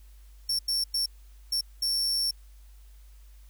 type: tone bursts at uneven times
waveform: 40% pulse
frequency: 5450 Hz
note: F8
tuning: 43 cents flat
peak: -24 dBFS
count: 5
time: 0.49-0.59 / 0.68-0.84 / 0.94-1.06 / 1.52-1.61 / 1.82-2.31 s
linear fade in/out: 5 ms
effects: added 50 Hz sine -48 dBFS peak until 3.49 s + white hiss -64 dBFS RMS until 3.49 s